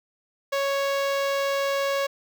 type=tone with notch filter; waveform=sawtooth; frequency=554.4 Hz; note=C#5; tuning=in tune; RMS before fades=-25 dBFS; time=0.52-2.07 s; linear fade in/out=10 ms; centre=9900 Hz; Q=0.94; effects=none